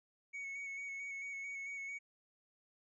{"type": "tone with vibrato", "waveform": "triangle", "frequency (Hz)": 2221, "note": "C#7", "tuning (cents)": 3, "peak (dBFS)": -40, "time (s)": [0.33, 1.99], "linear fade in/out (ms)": 20, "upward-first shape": "square", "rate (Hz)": 4.5, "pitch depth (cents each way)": 18, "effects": ["resampled to 22050 Hz"]}